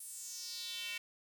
square tone with high-pass filter sweep, 205.8 Hz, G#3, 16 cents flat, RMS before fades -44 dBFS, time 0-0.98 s, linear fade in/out 5 ms, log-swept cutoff 10000 to 2400 Hz, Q 3.5, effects none

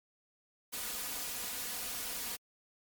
white noise with comb filter, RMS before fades -39 dBFS, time 0.72-2.37 s, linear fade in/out 20 ms, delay 4.1 ms, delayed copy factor +0.6, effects MP3 96 kbps

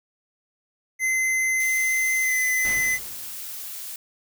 square tone with pitch glide, 2058 to 2026 Hz, C7 to B6, -29 to +44 cents, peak -21 dBFS, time 0.99-2.99 s, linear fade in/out 50 ms, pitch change -27 cents, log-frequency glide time 2.21-2.35 s
blue noise, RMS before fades -35 dBFS, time 1.6-3.96 s, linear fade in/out 2 ms
pink noise with exponential decay, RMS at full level -34 dBFS, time 2.65-3.76 s, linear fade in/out 0 ms, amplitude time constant 240 ms
effects none

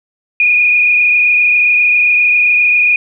sine tone with frequency modulation, 2453 Hz, D#7, 25 cents flat, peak -7 dBFS, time 0.4-2.96 s, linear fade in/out 2 ms, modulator 27.5 Hz, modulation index 1.6, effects none

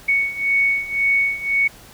sine beating tone pair, 2222 / 2223.9 Hz, C#7 / C#7, +4 / +5 cents, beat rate 1.9 Hz, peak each -21 / -18 dBFS, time 0.08-1.68 s, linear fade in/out 10 ms, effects pink hiss -44 dBFS RMS until 1.93 s

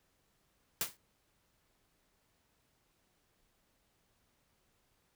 white noise with exponential decay, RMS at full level -30 dBFS, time 0.81-0.97 s, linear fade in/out 1 ms, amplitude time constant 33 ms, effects pink hiss -75 dBFS RMS until 5.15 s

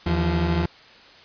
30% pulse tone pair together, 79.7 / 172.33 Hz, D#2 / F3, +42 / -23 cents, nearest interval octave + minor second, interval 1335 cents, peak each -20 dBFS, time 0.06-0.66 s, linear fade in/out 5 ms, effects white hiss -48 dBFS RMS until 1.24 s + resampled to 11025 Hz

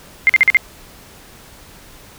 sine tone bursts, 2100 Hz, C7, 6 cents sharp, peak -6 dBFS, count 5, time 0.27-0.57 s, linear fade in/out 0 ms, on 24 ms, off 45 ms, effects pink hiss -42 dBFS RMS until 2.18 s

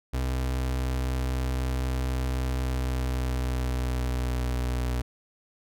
35% pulse tone with pitch glide, 63.9 to 61.94 Hz, C2 to B1, -40 to +6 cents, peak -24 dBFS, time 0.13-5.02 s, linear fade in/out 10 ms, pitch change -54 cents, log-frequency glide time 2.63-4.6 s, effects none

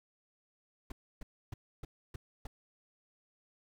brown noise bursts, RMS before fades -41 dBFS, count 6, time 0.9-2.47 s, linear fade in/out 5 ms, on 20 ms, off 290 ms, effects none

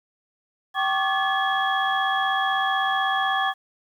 sine tone cluster, 773 / 1104 / 1180 / 1713 / 3315 Hz, G5 / C#6 / D6 / A6 / G#7, -24 / -7 / +8 / -47 / -4 cents, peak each -24 / -28 / -28 / -25 / -30 dBFS, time 0.74-3.54 s, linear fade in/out 50 ms, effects tanh soft clip ceiling -10 dBFS + 9-bit

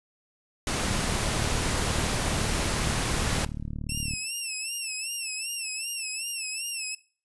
pink noise, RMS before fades -28 dBFS, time 0.67-3.45 s, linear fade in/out 2 ms
click train, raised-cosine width 5 ms, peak -22 dBFS, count 124, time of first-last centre 0.83-4.136 s, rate 37.2 Hz
10% pulse tone with vibrato, 2672 Hz, E7, 23 cents sharp, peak -22 dBFS, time 3.89-6.95 s, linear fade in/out 5 ms, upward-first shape sine, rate 2.6 Hz, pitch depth 95 cents each way
effects noise-tail reverb RT60 0.4 s tail -19 dB re dry + resampled to 24000 Hz

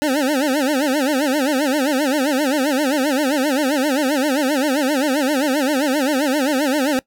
25% pulse tone with vibrato, 280 Hz, C#4, 18 cents sharp, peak -12 dBFS, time 0.02-6.99 s, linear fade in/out 0 ms, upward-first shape sine, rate 7.6 Hz, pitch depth 170 cents each way, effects noise-tail reverb RT60 0.1 s tail -21 dB re dry

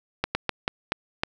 slowing click train, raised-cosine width 0.3 ms, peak -7 dBFS, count 6, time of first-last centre 0.24-1.235 s, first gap 110 ms, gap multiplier 1.3, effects none

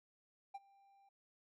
triangle tone with ADSR envelope, 791 Hz, G5, 15 cents sharp, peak -40 dBFS, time 0.54-1.09 s, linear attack 11 ms, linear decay 33 ms, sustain -24 dB, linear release 5 ms, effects none

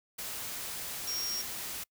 sine tone in noise, 5588 Hz, F8, in tune, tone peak -33 dBFS, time 1.07-1.42 s, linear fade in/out 10 ms, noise white, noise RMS -39 dBFS, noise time 0.18-1.84 s, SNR +3 dB, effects noise-tail reverb RT60 0.1 s tail -26 dB re dry

